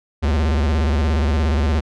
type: tone with vibrato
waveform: square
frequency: 74.6 Hz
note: D2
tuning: 28 cents sharp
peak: -16 dBFS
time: 0.22-1.81 s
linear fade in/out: 20 ms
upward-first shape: square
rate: 17 Hz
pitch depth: 130 cents each way
effects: low-pass 5000 Hz 12 dB/octave